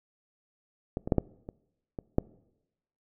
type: clicks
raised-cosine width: 2 ms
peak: -17 / -20 / -9 / -9 / -25 / -22 / -9 dBFS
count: 7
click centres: 0.971 / 1.075 / 1.122 / 1.183 / 1.489 / 1.988 / 2.184 s
effects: noise-tail reverb RT60 0.9 s tail -23 dB re dry